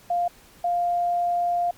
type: tone pair in turn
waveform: sine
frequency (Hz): 700 / 700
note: F5 / F5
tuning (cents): +4 / +4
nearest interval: unison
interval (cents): 0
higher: neither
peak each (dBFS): -20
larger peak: neither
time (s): 0.1-0.28 / 0.64-1.71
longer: second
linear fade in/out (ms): 5
effects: pink hiss -52 dBFS RMS until 1.77 s + MP3 96 kbps